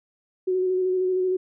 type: tone with vibrato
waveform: sine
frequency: 370 Hz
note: F#4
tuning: in tune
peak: -20 dBFS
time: 0.47-1.37 s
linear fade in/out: 10 ms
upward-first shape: square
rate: 13 Hz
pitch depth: 17 cents each way
effects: none